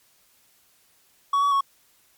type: tone with pitch steps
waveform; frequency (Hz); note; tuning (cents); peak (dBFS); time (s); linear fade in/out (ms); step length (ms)
triangle; 1123 / 1135 / 1107; C#6 / C#6 / C#6; +22 / +41 / -3; -16; 1.33-1.609; 5; 93
effects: white hiss -61 dBFS RMS until 2.17 s + MP3 96 kbps